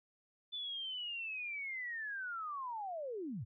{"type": "linear sweep", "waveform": "sine", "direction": "down", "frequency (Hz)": [3515, 87.31], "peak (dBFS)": -39, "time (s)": [0.52, 3.45], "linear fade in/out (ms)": 20, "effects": []}